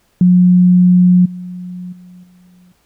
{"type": "tone with level steps", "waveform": "sine", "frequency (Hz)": 180, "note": "F#3", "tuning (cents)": -47, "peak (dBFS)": [-5, -24, -35, -43], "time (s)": [0.21, 2.72], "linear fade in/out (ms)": 2, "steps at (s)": [1.25, 1.92, 2.23], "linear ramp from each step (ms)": 10, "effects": ["pink hiss -58 dBFS RMS until 2.85 s"]}